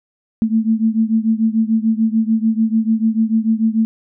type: beating tone pair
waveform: sine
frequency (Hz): 220 / 226.8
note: A3 / A#3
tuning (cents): 0 / -47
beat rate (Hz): 6.8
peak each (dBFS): -15 / -17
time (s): 0.42-3.85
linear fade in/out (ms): 0
effects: none